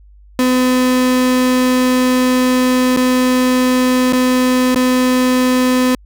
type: tone with dropouts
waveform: 35% pulse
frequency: 253.6 Hz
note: B3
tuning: 46 cents sharp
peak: -9 dBFS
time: 0.39-5.95 s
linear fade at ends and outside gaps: 1 ms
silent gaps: 2.964-2.972 / 4.125-4.132 / 4.746-4.759 s
effects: added 50 Hz sine -40 dBFS peak until 6.05 s